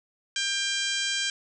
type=harmonic tone; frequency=795 Hz; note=G5; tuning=24 cents sharp; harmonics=2 / 3 / 4 / 5 / 6 / 7 / 8 / 9 / 10; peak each=-32 / -35 / -30 / -36 / -36 / -36 / -37 / -39 / -39 dBFS; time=0.36-1.3 s; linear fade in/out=2 ms; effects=none